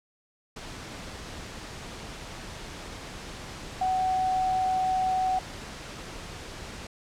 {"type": "tone in noise", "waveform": "sine", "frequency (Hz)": 749, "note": "F#5", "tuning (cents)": 21, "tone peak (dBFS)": -23, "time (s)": [3.81, 5.39], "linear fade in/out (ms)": 5, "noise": "pink", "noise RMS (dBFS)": -40, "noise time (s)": [0.56, 6.87], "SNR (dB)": 14, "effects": ["low-pass 7000 Hz 12 dB/octave"]}